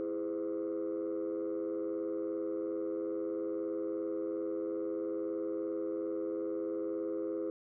sine chord, E augmented, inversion none, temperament just, 329.6 / 412 / 515 Hz, E4 / G#4 / B#4, 0 / -14 / -28 cents, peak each -35 / -37 / -37 dBFS, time 0-7.5 s, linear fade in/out 0 ms, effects tanh soft clip ceiling -29 dBFS

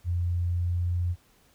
sine tone with pitch glide, 87.31 to 87.87 Hz, F2 to F2, 0 to +11 cents, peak -24 dBFS, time 0.04-1.16 s, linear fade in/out 50 ms, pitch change +11 cents, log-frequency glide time 0.44-0.89 s, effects pink hiss -62 dBFS RMS until 1.54 s

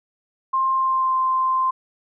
sine tone with pitch glide, 1057 to 1043.1 Hz, C6 to C6, +17 to -6 cents, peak -17 dBFS, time 0.53-1.71 s, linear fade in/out 10 ms, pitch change -23 cents, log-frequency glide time 0.73-1.16 s, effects none

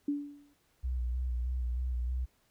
sine tone with exponential decay, 288.3 Hz, D4, 32 cents flat, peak -26 dBFS, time 0.08-0.54 s, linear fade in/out 5 ms, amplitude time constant 100 ms
sine tone with vibrato, 61.74 Hz, B1, in tune, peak -30 dBFS, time 0.83-2.26 s, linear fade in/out 20 ms, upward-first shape square, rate 3.2 Hz, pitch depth 36 cents each way
effects pink hiss -71 dBFS RMS until 2.5 s

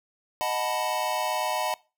square chord, B dominant seventh, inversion first, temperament equal, 622.3 / 740 / 880 / 987.8 Hz, D#5 / F#5 / A5 / B5, 0 / 0 / 0 / 0 cents, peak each -32 dBFS, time 0.41-1.74 s, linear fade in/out 0 ms, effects noise-tail reverb RT60 0.3 s tail -22 dB re dry

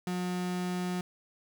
35% pulse tone, 180 Hz, F#3, 47 cents flat, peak -29 dBFS, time 0.07-1.01 s, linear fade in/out 2 ms, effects none

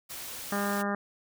white noise, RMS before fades -40 dBFS, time 0.09-0.83 s, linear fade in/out 20 ms
harmonic tone, 202 Hz, G#3, 48 cents flat, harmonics 1 / 2 / 3 / 4 / 5 / 6 / 7 / 8 / 9, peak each -31 / -37 / -36 / -37 / -41 / -36 / -40 / -39 / -41 dBFS, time 0.52-0.95 s, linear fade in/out 2 ms
effects none

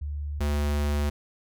sine / square tone pair in turn, 73.1 / 73.1 Hz, D2 / D2, -7 / -7 cents, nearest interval unison, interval 0 cents, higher neither, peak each -29 / -24 dBFS, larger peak second, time 0.01-0.4 / 0.4-1.1 s, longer second, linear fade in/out 10 ms, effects none

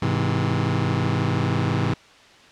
sawtooth chord, Ab augmented, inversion none, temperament just, 103.83 / 129.78 / 162.23 Hz, Ab2 / C3 / E3, 0 / -14 / -27 cents, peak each -20 / -20 / -21 dBFS, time 0.02-1.94 s, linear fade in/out 5 ms, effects white hiss -49 dBFS RMS until 2.51 s + low-pass 4000 Hz 12 dB/octave

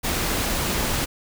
pink noise, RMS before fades -24 dBFS, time 0.03-1.06 s, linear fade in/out 20 ms, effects none

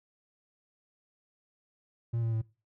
triangle tone with pitch steps, 116.54 / 114.14 / 111.79 Hz, A#2 / A#2 / A2, 0 / -36 / +28 cents, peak -26 dBFS, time 2.13-2.418 s, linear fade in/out 10 ms, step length 96 ms, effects noise-tail reverb RT60 0.3 s tail -21 dB re dry

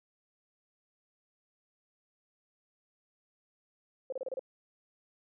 sine tone bursts, 523.3 Hz, C5, in tune, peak -33 dBFS, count 6, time 4.1-4.394 s, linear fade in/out 2 ms, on 24 ms, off 30 ms, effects none

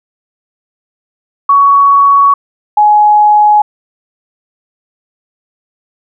sine tone pair in turn, 1121 / 839.8 Hz, C#6 / G#5, +19 / +19 cents, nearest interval perfect fourth, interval 500 cents, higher first, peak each -3 dBFS, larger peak neither, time 1.49-2.34 / 2.77-3.62 s, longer neither, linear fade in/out 5 ms, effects none

